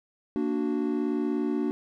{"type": "chord", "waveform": "triangle", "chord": "Bb augmented", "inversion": "none", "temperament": "equal", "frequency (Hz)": [233.1, 293.7, 370], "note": ["Bb3", "D4", "F#4"], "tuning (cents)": [0, 0, 0], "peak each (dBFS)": [-28, -26, -29], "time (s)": [0.36, 1.71], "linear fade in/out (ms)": 0, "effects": []}